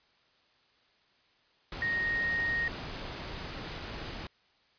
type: tone in noise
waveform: sine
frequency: 1864.7 Hz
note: A#6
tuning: in tune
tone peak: -28 dBFS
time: 1.82-2.68 s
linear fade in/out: 2 ms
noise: pink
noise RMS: -40 dBFS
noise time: 1.72-4.27 s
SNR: +9 dB
effects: white hiss -67 dBFS RMS until 4.78 s + resampled to 11025 Hz